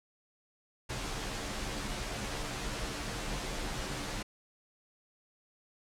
pink noise with comb filter, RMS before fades -37 dBFS, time 0.89-4.23 s, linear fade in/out 10 ms, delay 12 ms, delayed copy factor -0.7, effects low-pass 8000 Hz 12 dB/octave

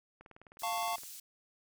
click train, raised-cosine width 0.5 ms, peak -38 dBFS, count 17, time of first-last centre 0.21-1.035 s, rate 19.4 Hz
pink high-pass noise, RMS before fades -48 dBFS, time 0.59-1.2 s, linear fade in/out 5 ms, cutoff 6000 Hz, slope 12 dB/octave
square chord, F augmented, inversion none, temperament equal with one note detuned, 698.5 / 891.3 / 1108.7 Hz, F5 / A5 / C#6, 0 / +22 / 0 cents, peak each -37 / -38 / -39 dBFS, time 0.63-0.96 s, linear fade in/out 5 ms
effects none

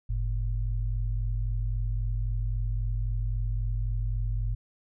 sine tone pair together, 46.25 / 110 Hz, F#1 / A2, 0 / 0 cents, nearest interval octave + minor third, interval 1500 cents, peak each -27 / -31 dBFS, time 0.09-4.55 s, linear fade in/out 10 ms, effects none

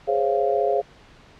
sine chord, Db major seventh, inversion second, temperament just, 415.8 / 519.7 / 554.4 / 693 Hz, Ab4 / C5 / Db5 / F5, +2 / -12 / 0 / -14 cents, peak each -23 / -26 / -25 / -23 dBFS, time 0.07-0.82 s, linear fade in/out 20 ms, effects pink hiss -50 dBFS RMS until 1.39 s + low-pass 4000 Hz 12 dB/octave

